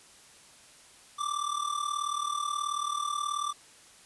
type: tone with amplitude modulation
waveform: square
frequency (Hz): 1174.7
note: D6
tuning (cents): 0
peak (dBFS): -27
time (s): 1.18-3.53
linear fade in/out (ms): 20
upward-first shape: sine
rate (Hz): 38.5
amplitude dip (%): 75
effects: white hiss -55 dBFS RMS until 4.05 s + resampled to 24000 Hz